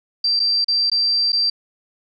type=tone with dropouts; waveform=sine; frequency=4699 Hz; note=D8; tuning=in tune; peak=-15 dBFS; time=0.24-1.5 s; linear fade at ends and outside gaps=5 ms; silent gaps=0.395-0.399 / 0.645-0.682 / 0.9-0.916 / 1.321-1.329 s; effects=none